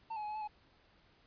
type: tone with pitch steps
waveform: triangle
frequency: 898 / 849 / 840 / 850 / 865 / 843 Hz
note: A5 / G#5 / G#5 / G#5 / A5 / G#5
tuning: +35 / +38 / +19 / +40 / -30 / +26 cents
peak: -36 dBFS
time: 0.1-0.478 s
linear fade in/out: 10 ms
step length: 63 ms
effects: pink hiss -67 dBFS RMS until 1.26 s + resampled to 11025 Hz